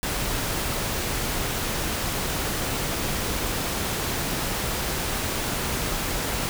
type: noise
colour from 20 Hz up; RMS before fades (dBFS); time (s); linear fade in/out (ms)
pink; -27; 0.03-6.49; 0
effects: none